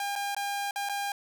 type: tone with dropouts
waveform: sawtooth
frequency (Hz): 805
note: G5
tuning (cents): +46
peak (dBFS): -26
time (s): 0-1.12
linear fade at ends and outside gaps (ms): 2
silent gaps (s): 0.155-0.16 / 0.348-0.365 / 0.71-0.759 / 0.889-0.895
effects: none